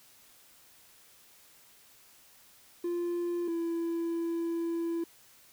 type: tone pair in turn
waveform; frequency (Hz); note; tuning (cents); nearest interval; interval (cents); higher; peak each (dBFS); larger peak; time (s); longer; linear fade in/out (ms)
triangle; 347.1 / 335.3; F4 / E4; -11 / +30; minor second; 59; first; -27; neither; 2.84-3.48 / 3.48-5.04; second; 5
effects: tanh soft clip ceiling -23 dBFS + white hiss -59 dBFS RMS until 5.52 s